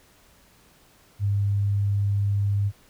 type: tone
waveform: sine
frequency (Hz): 100.8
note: G2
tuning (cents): +49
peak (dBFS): -20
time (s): 1.19-2.72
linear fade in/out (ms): 50
effects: pink hiss -57 dBFS RMS until 2.89 s